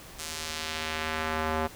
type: tone with band-pass filter sweep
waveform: square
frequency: 78.9 Hz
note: D#2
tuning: 25 cents sharp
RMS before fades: -32 dBFS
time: 0.18-1.68 s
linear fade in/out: 20 ms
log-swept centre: 8000 to 850 Hz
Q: 0.85
effects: pink hiss -47 dBFS RMS until 1.75 s